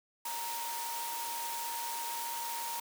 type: tone in noise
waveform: sine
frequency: 932.3 Hz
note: A#5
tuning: in tune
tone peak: -38 dBFS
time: 0.25-2.8 s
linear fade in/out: 5 ms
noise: white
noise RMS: -40 dBFS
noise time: 0.25-2.8 s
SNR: -1 dB
effects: high-pass 400 Hz 12 dB/octave